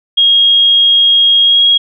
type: tone with pitch glide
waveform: sine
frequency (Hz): 3267 to 3292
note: G#7 to G#7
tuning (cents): -29 to -16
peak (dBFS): -5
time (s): 0.17-1.78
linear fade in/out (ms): 10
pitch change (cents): +13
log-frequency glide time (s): 1.43-1.6
effects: none